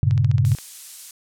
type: chord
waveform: sine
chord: G diminished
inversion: none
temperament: equal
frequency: 98 / 116.54 / 138.59 Hz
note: G2 / Bb2 / Db3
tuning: 0 / 0 / 0 cents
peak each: -19 dBFS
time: 0.03-0.55 s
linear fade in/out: 0 ms
type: click train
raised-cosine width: 0.2 ms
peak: -19 dBFS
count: 8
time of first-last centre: 0.11-0.586 s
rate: 14.7 Hz
type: noise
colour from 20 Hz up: violet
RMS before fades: -31 dBFS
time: 0.45-1.11 s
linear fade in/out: 2 ms
effects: low-pass 9000 Hz 12 dB/octave